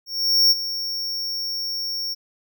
square tone with ADSR envelope, 5500 Hz, F8, 27 cents flat, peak -12 dBFS, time 0.06-2.15 s, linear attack 450 ms, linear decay 29 ms, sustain -13 dB, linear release 24 ms, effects none

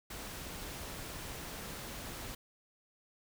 pink noise, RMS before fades -44 dBFS, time 0.1-2.35 s, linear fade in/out 5 ms, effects none

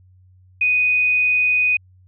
sine tone, 2489 Hz, D#7, in tune, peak -14 dBFS, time 0.61-1.77 s, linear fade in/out 5 ms, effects added 92 Hz sine -48 dBFS peak until 2.07 s

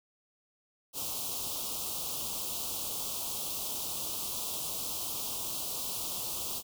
white band-stop noise, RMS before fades -36 dBFS, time 0.93-6.63 s, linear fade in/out 50 ms, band 1200 to 2800 Hz, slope 48 dB/octave, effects none

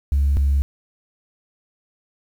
sine tone pair in turn, 70.2 / 69.67 Hz, C#2 / C#2, +22 / +9 cents, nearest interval unison, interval 13 cents, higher first, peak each -13 dBFS, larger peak neither, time 0.12-0.37 / 0.37-0.62 s, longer neither, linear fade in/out 0 ms, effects tanh soft clip ceiling -12 dBFS + 8-bit

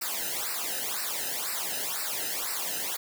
white noise with flanger, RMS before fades -32 dBFS, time 0.01-2.97 s, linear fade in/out 10 ms, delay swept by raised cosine 0.3 to 0.9 ms, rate 2 Hz, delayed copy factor -0.95, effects none

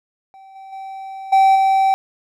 triangle tone with level steps, 773 Hz, G5, 24 cents flat, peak -38 / -33 / -27 / -7 / -10 dBFS, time 0.34-1.94 s, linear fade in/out 0 ms, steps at 0.55 / 0.72 / 1.32 / 1.55 s, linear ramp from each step 10 ms, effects none

